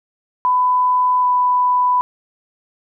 sine tone pair in turn, 1000 / 993.7 Hz, B5 / B5, +21 / +10 cents, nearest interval unison, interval 11 cents, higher first, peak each -12 dBFS, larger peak neither, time 0.45-1.23 / 1.23-2.01 s, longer neither, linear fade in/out 0 ms, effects none

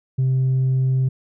triangle tone with tanh clipping, 130.81 Hz, C3, in tune, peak -16 dBFS, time 0.18-1.09 s, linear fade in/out 10 ms, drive 6 dB, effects none

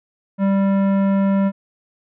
sine tone with tanh clipping, 196 Hz, G3, in tune, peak -16 dBFS, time 0.38-1.52 s, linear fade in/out 50 ms, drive 15 dB, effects none

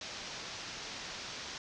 white low-pass noise, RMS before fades -44 dBFS, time 0.01-1.58 s, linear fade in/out 2 ms, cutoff 6200 Hz, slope 48 dB/octave, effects none

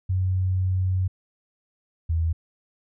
sine tone pair in turn, 93 / 81.88 Hz, F#2 / E2, +9 / -11 cents, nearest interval major second, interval 220 cents, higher first, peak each -20 dBFS, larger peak neither, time 0.09-1.08 / 2.09-2.33 s, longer first, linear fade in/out 10 ms, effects none

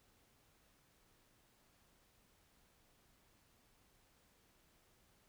silence, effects pink hiss -72 dBFS RMS until 5.28 s

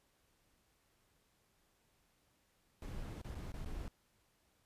brown noise with dropouts, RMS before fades -44 dBFS, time 2.82-3.88 s, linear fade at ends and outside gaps 1 ms, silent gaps 3.216-3.245 / 3.347-3.352 / 3.52-3.54 / 3.648-3.658 s, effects pink hiss -75 dBFS RMS until 4.65 s + resampled to 32000 Hz

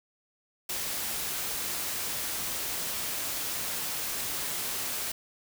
white noise, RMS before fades -33 dBFS, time 0.69-5.12 s, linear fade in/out 5 ms, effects none

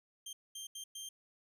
20% pulse tone bursts at uneven times, 3169 Hz, G7, 18 cents sharp, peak -38 dBFS, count 4, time 0.26-0.33 / 0.55-0.67 / 0.75-0.84 / 0.95-1.09 s, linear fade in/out 5 ms, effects none

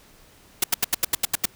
white noise bursts, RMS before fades -19 dBFS, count 9, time 0.62-1.456 s, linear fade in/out 5 ms, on 20 ms, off 82 ms, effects pink hiss -53 dBFS RMS until 1.55 s

